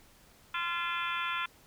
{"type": "harmonic tone with a mistuned harmonic", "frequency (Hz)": 344.4, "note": "F4", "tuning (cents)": -24, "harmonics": [3, 4, 5, 6, 7, 8, 9, 10], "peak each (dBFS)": [-37, -35, -41, -43, -40, -41, -45, -42], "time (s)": [0.54, 1.46], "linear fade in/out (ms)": 5, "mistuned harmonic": 8, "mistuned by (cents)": -65, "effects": ["pink hiss -60 dBFS RMS until 1.66 s"]}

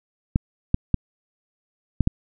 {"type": "clicks", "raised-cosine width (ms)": 5, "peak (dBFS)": -5, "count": 5, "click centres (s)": [0.359, 0.744, 0.943, 2.007, 2.074], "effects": []}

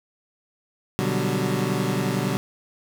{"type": "chord", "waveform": "25% pulse", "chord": "G major seventh", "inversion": "first", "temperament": "equal", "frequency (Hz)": [123.47, 146.83, 185, 196], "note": ["B2", "D3", "F#3", "G3"], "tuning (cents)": [0, 0, 0, 0], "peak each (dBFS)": -24, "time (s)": [0.99, 2.37], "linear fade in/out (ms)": 0, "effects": []}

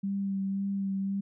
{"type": "tone with vibrato", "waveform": "sine", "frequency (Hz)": 196, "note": "G3", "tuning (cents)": 0, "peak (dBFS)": -28, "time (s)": [0.03, 1.21], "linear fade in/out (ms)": 10, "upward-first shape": "sine", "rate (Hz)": 1.9, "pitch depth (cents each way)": 18, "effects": []}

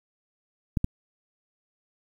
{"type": "clicks", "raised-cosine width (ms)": 5, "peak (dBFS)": -11, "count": 2, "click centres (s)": [0.772, 0.844], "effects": ["8-bit"]}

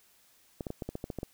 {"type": "clicks", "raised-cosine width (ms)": 2, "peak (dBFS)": -22, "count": 10, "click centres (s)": [0.608, 0.668, 0.704, 0.822, 0.89, 0.954, 1.041, 1.102, 1.187, 1.231], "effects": ["white hiss -64 dBFS RMS until 1.33 s"]}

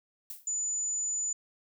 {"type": "noise with exponential decay", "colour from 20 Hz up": "violet", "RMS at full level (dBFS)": -38, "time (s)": [0.3, 0.53], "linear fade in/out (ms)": 1, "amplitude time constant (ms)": 49}
{"type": "tone", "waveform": "sine", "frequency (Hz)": 6990, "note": "A8", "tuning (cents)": -12, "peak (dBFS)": -29, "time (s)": [0.47, 1.33], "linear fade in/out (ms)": 5}
{"effects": []}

